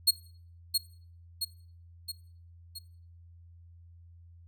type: tone with echo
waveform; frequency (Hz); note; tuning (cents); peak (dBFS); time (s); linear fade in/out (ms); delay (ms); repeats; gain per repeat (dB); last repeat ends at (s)
sawtooth; 4300; C8; +47; -16; 0.07-0.11; 10; 670; 4; -5; 2.79
effects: noise-tail reverb RT60 0.5 s tail -19 dB re dry + added 85 Hz sine -51 dBFS peak until 4.47 s